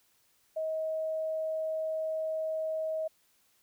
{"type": "tone", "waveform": "sine", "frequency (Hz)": 634, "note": "D#5", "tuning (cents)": 32, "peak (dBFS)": -30, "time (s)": [0.56, 3.08], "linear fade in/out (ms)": 10, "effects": ["white hiss -69 dBFS RMS until 3.62 s"]}